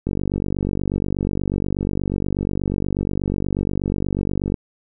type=click train; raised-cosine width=3 ms; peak=-9 dBFS; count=217; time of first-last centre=0.07-4.542 s; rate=48.3 Hz; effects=none